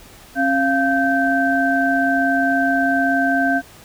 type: tone cluster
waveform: sine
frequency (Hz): 270.5 / 693 / 1554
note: C#4 / F5 / G6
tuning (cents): -42 / -14 / -16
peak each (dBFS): -19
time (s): 0.35-3.62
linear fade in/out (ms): 50
effects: pink hiss -44 dBFS RMS until 3.84 s